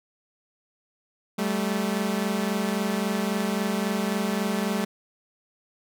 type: tone pair together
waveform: sawtooth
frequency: 193.8 / 217.5 Hz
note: G3 / A3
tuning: -20 / -20 cents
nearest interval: major second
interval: 200 cents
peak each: -23 dBFS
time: 1.38-4.85 s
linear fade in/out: 10 ms
effects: none